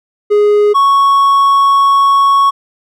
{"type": "tone pair in turn", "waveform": "triangle", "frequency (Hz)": [415.3, 1108.7], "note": ["G#4", "C#6"], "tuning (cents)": [0, 0], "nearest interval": "octave + perfect fourth", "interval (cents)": 1700, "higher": "second", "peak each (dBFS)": -4, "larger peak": "neither", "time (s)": [[0.3, 0.74], [0.74, 2.51]], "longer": "second", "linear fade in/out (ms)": 20, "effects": []}